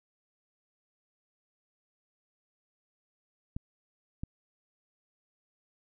clicks, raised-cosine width 5 ms, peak -23 dBFS, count 2, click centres 3.565 / 4.235 s, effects none

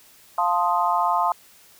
sine chord, F dominant seventh, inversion none, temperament equal, 698.5 / 880 / 1046.5 / 1244.5 Hz, F5 / A5 / C6 / Eb6, 0 / 0 / 0 / 0 cents, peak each -24 / -23 / -23 / -26 dBFS, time 0.38-1.32 s, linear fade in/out 2 ms, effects white hiss -52 dBFS RMS until 1.79 s

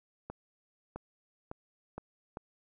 accelerating click train, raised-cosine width 1 ms, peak -26 dBFS, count 5, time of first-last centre 0.3-2.371 s, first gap 660 ms, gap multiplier 0.84, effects none

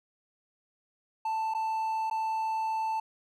triangle tone with dropouts, 884 Hz, A5, 8 cents sharp, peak -26 dBFS, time 1.25-3 s, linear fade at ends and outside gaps 5 ms, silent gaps 1.539-1.547 / 2.1-2.11 s, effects none

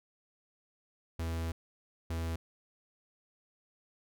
45% pulse tone bursts at uneven times, 82.41 Hz, E2, in tune, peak -33 dBFS, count 2, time 1.19-1.52 / 2.1-2.36 s, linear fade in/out 5 ms, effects none

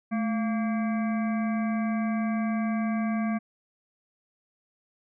harmonic tone with a mistuned harmonic, 229.7 Hz, A#3, 25 cents flat, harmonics 1 / 3 / 5 / 7 / 9 / 10, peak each -25 / -35 / -39 / -42 / -44 / -45 dBFS, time 0.11-3.39 s, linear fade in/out 20 ms, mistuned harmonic 1, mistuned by -96 cents, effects none

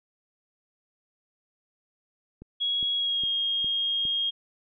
click train, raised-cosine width 3 ms, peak -30 dBFS, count 5, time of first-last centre 2.42-4.053 s, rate 2.45 Hz
sine tone with pitch glide, 3322 to 3248 Hz, G#7 to G#7, 0 to -39 cents, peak -24 dBFS, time 2.6-4.31 s, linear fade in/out 20 ms, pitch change -39 cents, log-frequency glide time 2.95-3.27 s
effects none

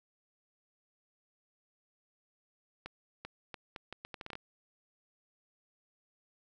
accelerating click train, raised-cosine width 0.3 ms, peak -26 dBFS, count 12, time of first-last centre 2.86-4.354 s, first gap 390 ms, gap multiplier 0.75, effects none

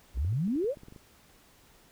sine exponential sweep, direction up, 54 to 625 Hz, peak -26 dBFS, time 0.14-0.75 s, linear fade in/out 50 ms
clicks, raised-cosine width 3 ms, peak -36 dBFS, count 11, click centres 0.174 / 0.248 / 0.327 / 0.478 / 0.559 / 0.644 / 0.772 / 0.834 / 0.884 / 0.924 / 0.962 s
effects pink hiss -60 dBFS RMS until 1.91 s

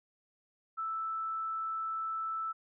sine tone, 1318.5 Hz, E6, in tune, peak -33 dBFS, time 0.77-2.53 s, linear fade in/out 20 ms, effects none

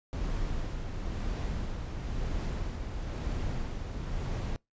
brown noise with tremolo, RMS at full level -32 dBFS, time 0.13-4.56 s, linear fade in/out 0 ms, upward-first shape sine, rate 1 Hz, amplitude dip 40%, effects noise-tail reverb RT60 0.2 s tail -26 dB re dry + resampled to 16000 Hz

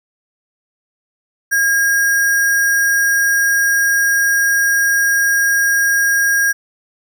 sine tone with sample-and-hold, 1627 Hz, G#6, 36 cents flat, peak -11 dBFS, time 1.51-6.53 s, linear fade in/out 20 ms, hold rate 7350 Hz, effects none

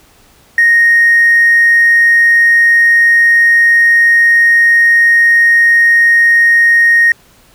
sine tone with hard clipping, 1863 Hz, A#6, 2 cents flat, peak -5 dBFS, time 0.58-7.12 s, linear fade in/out 2 ms, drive 1 dB, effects pink hiss -46 dBFS RMS until 7.54 s

